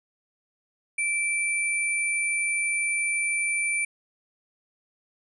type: tone pair together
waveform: sine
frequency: 2335 / 9353 Hz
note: D7 / D9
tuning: -11 / -8 cents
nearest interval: 2 octaves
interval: 2403 cents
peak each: -24 / -31 dBFS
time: 0.98-3.85 s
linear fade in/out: 5 ms
effects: none